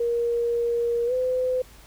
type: tone with pitch glide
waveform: sine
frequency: 471.6 to 508.4 Hz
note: A#4 to C5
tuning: +20 to -50 cents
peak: -21 dBFS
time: 0-1.62 s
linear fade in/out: 5 ms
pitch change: +130 cents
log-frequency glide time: 1.06-1.13 s
effects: added 50 Hz sine -50 dBFS peak until 1.86 s + pink hiss -51 dBFS RMS until 1.86 s